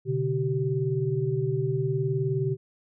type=tone cluster; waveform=sine; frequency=125.6 / 145 / 384.7 Hz; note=B2 / D3 / G4; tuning=+30 / -22 / -33 cents; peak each=-28 dBFS; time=0.05-2.57 s; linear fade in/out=50 ms; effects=none